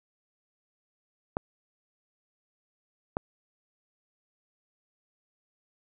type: clicks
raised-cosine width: 1 ms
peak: -14 dBFS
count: 2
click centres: 1.369 / 3.169 s
effects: none